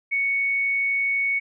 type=tone; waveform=sine; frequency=2222 Hz; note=C#7; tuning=4 cents sharp; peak=-20 dBFS; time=0.11-1.4 s; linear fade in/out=20 ms; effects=none